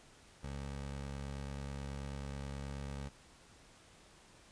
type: tone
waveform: 20% pulse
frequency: 69.3 Hz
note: C#2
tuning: in tune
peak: -36 dBFS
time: 0.43-3.09 s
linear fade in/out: 10 ms
effects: pink hiss -61 dBFS RMS until 4.51 s + resampled to 22050 Hz